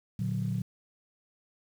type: chord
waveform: sine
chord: Bb augmented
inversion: none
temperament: equal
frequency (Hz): 116.54 / 146.83 / 185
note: Bb2 / D3 / F#3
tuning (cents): 0 / 0 / 0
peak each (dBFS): -31 / -34 / -32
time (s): 0.19-0.62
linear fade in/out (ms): 5
effects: tanh soft clip ceiling -20 dBFS + 9-bit